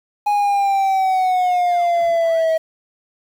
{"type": "exponential sweep", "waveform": "triangle", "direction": "down", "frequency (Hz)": [830.6, 640], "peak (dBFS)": -12, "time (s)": [0.26, 2.58], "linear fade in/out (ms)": 10, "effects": ["7-bit"]}